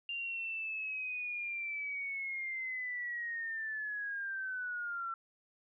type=linear sweep; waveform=sine; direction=down; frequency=2794 to 1341 Hz; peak=-36 dBFS; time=0.09-5.14 s; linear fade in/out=2 ms; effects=none